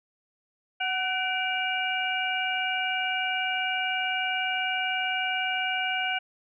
sine tone cluster, 745 / 1507 / 2335 / 2851 Hz, F#5 / F#6 / D7 / F7, +12 / +31 / -11 / +35 cents, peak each -31 dBFS, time 0.8-6.19 s, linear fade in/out 10 ms, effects none

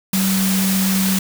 sine tone in noise, 191.1 Hz, G3, 44 cents flat, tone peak -16 dBFS, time 0.13-1.19 s, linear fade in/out 5 ms, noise white, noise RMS -22 dBFS, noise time 0.13-1.19 s, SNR +3 dB, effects none

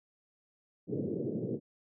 white band-pass noise, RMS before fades -35 dBFS, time 0.87-1.6 s, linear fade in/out 50 ms, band 110 to 470 Hz, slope 48 dB/octave, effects none

